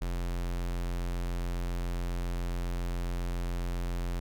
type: tone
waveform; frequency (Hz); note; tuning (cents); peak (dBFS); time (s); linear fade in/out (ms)
square; 43.65; F1; 0; -31; 0.01-4.2; 10
effects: none